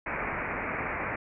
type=low-pass noise; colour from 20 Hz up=white; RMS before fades=-33 dBFS; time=0.06-1.16 s; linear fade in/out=5 ms; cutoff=2400 Hz; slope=96 dB/octave; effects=none